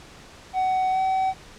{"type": "tone with pitch glide", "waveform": "triangle", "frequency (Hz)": [750, 760], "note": ["F#5", "F#5"], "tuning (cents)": [23, 46], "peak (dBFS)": -18, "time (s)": [0.53, 1.34], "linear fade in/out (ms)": 50, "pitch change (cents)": 23, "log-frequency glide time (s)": [0.91, 1], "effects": ["pink hiss -46 dBFS RMS until 1.58 s", "low-pass 7000 Hz 12 dB/octave"]}